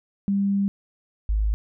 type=tone pair in turn; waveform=sine; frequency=198.7 / 52.63 Hz; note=G3 / G#1; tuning=+24 / +24 cents; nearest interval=octave + major seventh; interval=2300 cents; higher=first; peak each=-19 dBFS; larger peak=neither; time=0.28-0.68 / 1.29-1.54 s; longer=first; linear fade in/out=0 ms; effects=none